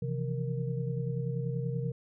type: tone cluster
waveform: sine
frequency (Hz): 130.8 / 161.2 / 171.5 / 465.9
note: C3 / E3 / F3 / A#4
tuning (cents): 0 / -38 / -31 / -1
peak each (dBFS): -32 / -37 / -39 / -39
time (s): 0.02-1.92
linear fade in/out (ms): 5
effects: none